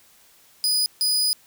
sawtooth tone bursts at uneven times, 4967 Hz, D#8, 4 cents flat, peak -16 dBFS, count 2, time 0.64-0.86 / 1.01-1.33 s, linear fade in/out 0 ms, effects white hiss -55 dBFS RMS until 1.46 s

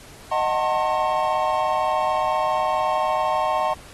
triangle chord, D# diminished seventh, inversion none, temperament just, 622.3 / 746.7 / 896 / 1075.3 Hz, D#5 / F#5 / A5 / C6, 0 / +16 / +31 / +47 cents, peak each -23 dBFS, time 0.31-3.74 s, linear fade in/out 10 ms, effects pink hiss -45 dBFS RMS until 3.93 s + AAC 32 kbps

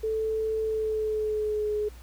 sine tone with pitch glide, 439.3 to 421.2 Hz, A4 to G#4, -3 to +24 cents, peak -25 dBFS, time 0.03-1.89 s, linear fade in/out 10 ms, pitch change -73 cents, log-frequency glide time 0.64-1.74 s, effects added 59 Hz sine -43 dBFS peak until 2.02 s + pink hiss -54 dBFS RMS until 2.02 s

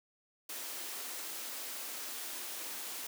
white high-pass noise, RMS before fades -42 dBFS, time 0.49-3.07 s, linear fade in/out 5 ms, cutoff 230 Hz, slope 48 dB/octave, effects none

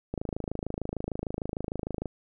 click train, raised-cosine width 2 ms, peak -18 dBFS, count 52, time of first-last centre 0.14-2.057 s, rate 26.6 Hz, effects none

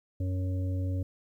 harmonic tone, 92.5 Hz, F#2, in tune, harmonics 1 / 3 / 5 / 6, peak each -28 / -38 / -49 / -45 dBFS, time 0.2-1.03 s, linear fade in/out 5 ms, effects 11-bit

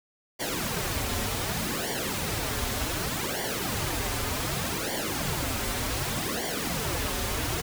pink noise with flanger, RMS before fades -30 dBFS, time 0.39-7.62 s, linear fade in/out 20 ms, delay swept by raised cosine 0.77 to 6.27 ms, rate 0.66 Hz, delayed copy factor -0.85, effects none

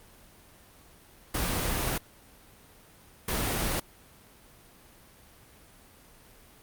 pink noise bursts at uneven times, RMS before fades -29 dBFS, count 2, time 1.34-1.98 / 3.28-3.8 s, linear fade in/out 5 ms, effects pink hiss -55 dBFS RMS until 6.62 s + Opus 32 kbps

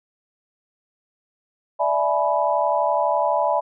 sine chord, E dominant seventh, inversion third, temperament equal with one note detuned, 587.3 / 659.3 / 848.1 / 987.8 Hz, D5 / E5 / G#5 / B5, 0 / 0 / +36 / 0 cents, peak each -23 dBFS, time 1.79-3.61 s, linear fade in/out 20 ms, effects none

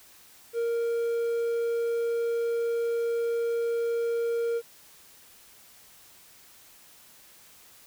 triangle tone, 466.2 Hz, A#4, in tune, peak -23 dBFS, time 0.53-4.62 s, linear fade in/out 50 ms, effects white hiss -54 dBFS RMS until 7.86 s

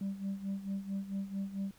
sine tone with tremolo, 196 Hz, G3, in tune, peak -30 dBFS, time 0.01-1.71 s, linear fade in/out 2 ms, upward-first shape sine, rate 4.5 Hz, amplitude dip 80%, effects tanh soft clip ceiling -31 dBFS + pink hiss -63 dBFS RMS until 1.78 s

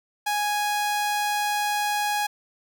sawtooth tone, 830 Hz, G#5, 1 cent flat, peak -19 dBFS, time 0.26-2.27 s, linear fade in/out 10 ms, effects none

